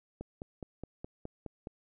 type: click train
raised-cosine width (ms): 2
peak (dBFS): -27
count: 8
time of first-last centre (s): 0.21-1.671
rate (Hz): 4.79
effects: none

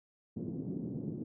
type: band-pass noise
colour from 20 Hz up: pink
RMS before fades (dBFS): -39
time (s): 0.36-1.24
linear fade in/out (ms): 10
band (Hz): 140 to 340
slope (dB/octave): 24
effects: none

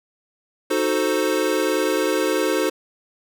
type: chord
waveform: square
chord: D# diminished seventh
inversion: none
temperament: equal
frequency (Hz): 311.1 / 370 / 440 / 523.3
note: D#4 / F#4 / A4 / C5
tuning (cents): 0 / 0 / 0 / 0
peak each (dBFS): -25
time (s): 0.7-2.7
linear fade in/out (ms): 10
effects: none

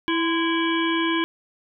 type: harmonic tone with a mistuned harmonic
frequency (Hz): 329.6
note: E4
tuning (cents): 0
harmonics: 1 / 3 / 5 / 7 / 9 / 10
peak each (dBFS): -22 / -27 / -29 / -30 / -32 / -32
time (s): 0.08-1.24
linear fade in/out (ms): 0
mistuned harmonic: 3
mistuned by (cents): +61
effects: none

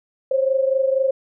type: tone pair together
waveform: sine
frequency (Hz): 527.8 / 552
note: C5 / C#5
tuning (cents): +15 / -7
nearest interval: minor second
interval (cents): 78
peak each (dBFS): -17 / -22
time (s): 0.31-1.11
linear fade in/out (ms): 5
effects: none

